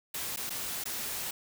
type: noise with dropouts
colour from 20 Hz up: white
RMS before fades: -36 dBFS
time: 0.14-1.31 s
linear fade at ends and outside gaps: 5 ms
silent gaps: 0.362-0.371 / 0.496-0.503 / 0.84-0.855 s
effects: none